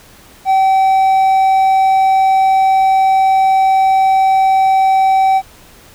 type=tone; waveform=triangle; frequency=768 Hz; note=G5; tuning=36 cents flat; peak=-6 dBFS; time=0.45-5.42 s; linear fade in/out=50 ms; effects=pink hiss -42 dBFS RMS until 5.94 s